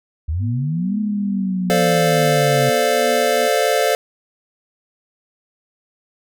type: linear two-way sweep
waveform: sine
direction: up then down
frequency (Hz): 71.3 to 212 to 134.2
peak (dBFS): -18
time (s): 0.28-2.7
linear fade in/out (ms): 10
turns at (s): 0.99
type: tone with tremolo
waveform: sine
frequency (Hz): 241.6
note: B3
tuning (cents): -38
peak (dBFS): -24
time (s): 0.39-3.49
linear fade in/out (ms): 50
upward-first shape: triangle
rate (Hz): 2.3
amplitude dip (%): 60
type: chord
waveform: square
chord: D minor seventh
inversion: second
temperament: equal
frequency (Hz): 440 / 523.3 / 587.3 / 698.5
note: A4 / C5 / D5 / F5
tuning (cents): 0 / 0 / 0 / 0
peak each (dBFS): -21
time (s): 1.7-3.95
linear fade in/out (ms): 0
effects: none